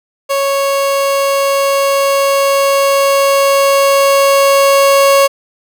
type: tone with level ramp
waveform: 30% pulse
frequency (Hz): 553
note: C#5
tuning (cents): -4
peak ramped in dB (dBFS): -9 to -3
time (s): 0.29-5.28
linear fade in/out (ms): 20
effects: none